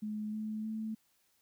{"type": "tone with pitch steps", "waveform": "sine", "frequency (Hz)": [212.7, 215.9, 219.2], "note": ["G#3", "A3", "A3"], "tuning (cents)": [42, -33, -6], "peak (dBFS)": -35, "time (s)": [0.02, 0.95], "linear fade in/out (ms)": 10, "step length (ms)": 310, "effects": ["white hiss -73 dBFS RMS until 1.41 s"]}